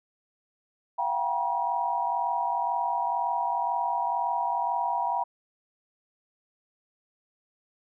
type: tone cluster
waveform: sine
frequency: 686 / 751 / 793 / 958 Hz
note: F5 / F#5 / G5 / A#5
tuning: -31 / +26 / +20 / +47 cents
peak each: -34 / -34 / -31 / -27 dBFS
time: 0.98-5.24 s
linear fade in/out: 10 ms
effects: none